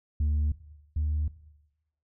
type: tone pair in turn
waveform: sine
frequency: 75 / 75.7 Hz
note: D2 / D#2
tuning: +37 / -47 cents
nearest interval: unison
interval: 16 cents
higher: second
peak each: -20 / -23 dBFS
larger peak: first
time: 0.2-0.52 / 0.96-1.28 s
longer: neither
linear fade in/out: 5 ms
effects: noise-tail reverb RT60 0.9 s tail -17 dB re dry + tanh soft clip ceiling -22 dBFS